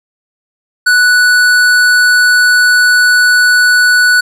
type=tone with hard clipping; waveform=sine; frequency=1480 Hz; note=F#6; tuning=in tune; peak=-7 dBFS; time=0.86-4.21 s; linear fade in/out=10 ms; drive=13 dB; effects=none